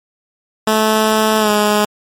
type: tone with pitch glide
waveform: 10% pulse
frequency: 217.4 to 209.4 Hz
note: A3 to G#3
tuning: -21 to +15 cents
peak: -3 dBFS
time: 0.67-1.85 s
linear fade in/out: 5 ms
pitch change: -64 cents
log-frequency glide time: 1.39-1.5 s
effects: MP3 64 kbps